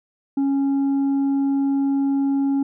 triangle tone with tanh clipping, 275.9 Hz, C#4, 8 cents flat, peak -18 dBFS, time 0.37-2.63 s, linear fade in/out 5 ms, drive 8 dB, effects none

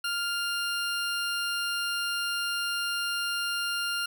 20% pulse tone, 1400 Hz, F6, 4 cents sharp, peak -23 dBFS, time 0.04-4.06 s, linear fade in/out 5 ms, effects none

